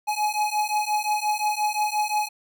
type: beating tone pair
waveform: square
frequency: 841 / 846.7 Hz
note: G#5 / G#5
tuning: +22 / +33 cents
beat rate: 5.7 Hz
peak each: -26 dBFS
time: 0.07-2.29 s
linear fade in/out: 20 ms
effects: none